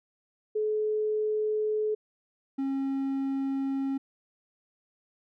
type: tone pair in turn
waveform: sine / triangle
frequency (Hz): 428.2 / 271.3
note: A4 / C#4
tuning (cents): -47 / -37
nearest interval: minor sixth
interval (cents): 790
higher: first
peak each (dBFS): -25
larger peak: neither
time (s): 0.55-1.95 / 2.58-3.98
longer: neither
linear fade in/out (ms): 10
effects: none